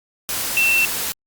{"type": "tone in noise", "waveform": "sine", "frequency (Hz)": 2693, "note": "E7", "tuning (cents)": 36, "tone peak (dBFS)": -14, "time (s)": [0.57, 0.85], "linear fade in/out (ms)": 0, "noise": "white", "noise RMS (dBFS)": -24, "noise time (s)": [0.29, 1.12], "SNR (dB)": 7, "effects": ["Opus 48 kbps"]}